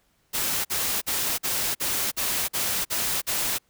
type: noise bursts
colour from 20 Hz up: white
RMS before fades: -26 dBFS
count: 9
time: 0.33-3.586 s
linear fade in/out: 20 ms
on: 320 ms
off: 47 ms
effects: pink hiss -67 dBFS RMS until 3.69 s